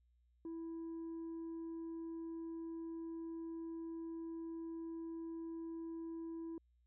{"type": "tone", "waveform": "sine", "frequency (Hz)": 329.6, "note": "E4", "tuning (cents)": 0, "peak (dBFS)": -40, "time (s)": [0.45, 6.58], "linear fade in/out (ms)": 2, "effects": ["tanh soft clip ceiling -42 dBFS", "added 60 Hz sine -70 dBFS peak until 6.86 s"]}